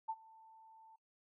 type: tone with ADSR envelope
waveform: sine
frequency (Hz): 889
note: A5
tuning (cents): +18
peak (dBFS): -34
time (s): 0.08-0.96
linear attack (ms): 16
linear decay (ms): 50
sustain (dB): -24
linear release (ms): 6
effects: noise-tail reverb RT60 0.2 s tail -25 dB re dry